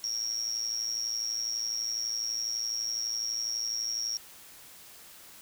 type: tone with amplitude modulation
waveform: sine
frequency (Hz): 5590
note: F8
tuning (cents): +1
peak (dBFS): -26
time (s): 0.04-4.17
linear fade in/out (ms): 0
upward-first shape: sine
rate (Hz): 112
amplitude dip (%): 85
effects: white hiss -51 dBFS RMS until 5.41 s